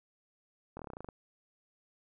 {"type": "slowing click train", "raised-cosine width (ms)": 1, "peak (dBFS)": -29, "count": 11, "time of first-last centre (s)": [0.77, 1.088], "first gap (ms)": 23, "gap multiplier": 1.07, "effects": []}